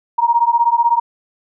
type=beating tone pair; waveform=sine; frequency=932.3 / 948.3 Hz; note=A#5 / A#5; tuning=0 / +29 cents; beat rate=16 Hz; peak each=-14 dBFS; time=0.18-1 s; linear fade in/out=10 ms; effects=none